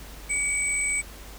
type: tone pair together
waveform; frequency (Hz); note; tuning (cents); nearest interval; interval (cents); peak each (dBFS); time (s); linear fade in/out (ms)
sine; 2267 / 8058; C#7 / B8; +38 / +34; octave + minor seventh; 2196; -26; 0.29-1.02; 20
effects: added 50 Hz sine -42 dBFS peak until 1.38 s + pink hiss -45 dBFS RMS until 1.38 s